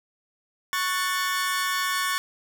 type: chord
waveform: sawtooth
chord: F# minor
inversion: second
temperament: equal with one note detuned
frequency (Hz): 1108.7 / 1480 / 1774.3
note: C#6 / F#6 / A6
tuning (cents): 0 / 0 / +14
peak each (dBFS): -23 / -28 / -25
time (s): 0.73-2.18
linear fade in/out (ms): 0
effects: none